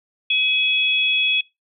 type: tone pair together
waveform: sine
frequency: 2543 / 3368 Hz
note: D#7 / G#7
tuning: +37 / +24 cents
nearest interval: perfect fourth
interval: 487 cents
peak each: -18 / -19 dBFS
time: 0.3-1.41 s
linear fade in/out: 5 ms
effects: noise-tail reverb RT60 0.2 s tail -22 dB re dry